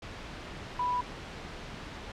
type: tone in noise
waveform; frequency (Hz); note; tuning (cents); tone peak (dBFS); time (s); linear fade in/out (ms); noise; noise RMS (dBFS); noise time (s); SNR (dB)
sine; 987.8; B5; 0; -27; 0.79-1.01; 5; pink; -42; 0.02-2.12; +12
effects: low-pass 4000 Hz 12 dB/octave